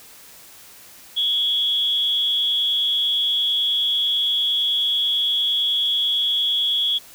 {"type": "tone with amplitude modulation", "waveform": "sine", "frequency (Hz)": 3350, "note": "G#7", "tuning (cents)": 14, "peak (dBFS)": -15, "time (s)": [1.16, 6.99], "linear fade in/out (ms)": 20, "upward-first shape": "sine", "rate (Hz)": 229, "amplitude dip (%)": 55, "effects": ["white hiss -45 dBFS RMS until 7.14 s"]}